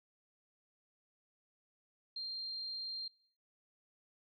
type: tone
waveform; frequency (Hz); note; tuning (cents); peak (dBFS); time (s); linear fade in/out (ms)
sine; 4186; C8; 0; -39; 2.16-3.08; 5
effects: noise-tail reverb RT60 0.7 s tail -25 dB re dry